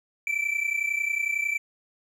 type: tone pair together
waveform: triangle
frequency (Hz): 2318 / 2349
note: D7 / D7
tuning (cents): -23 / 0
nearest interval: unison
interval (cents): 23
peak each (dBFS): -25 / -27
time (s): 0.27-1.58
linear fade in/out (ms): 2
effects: none